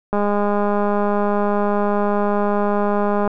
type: click train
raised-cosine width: 1 ms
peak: -7 dBFS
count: 646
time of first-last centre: 0.13-3.276 s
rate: 205 Hz
effects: none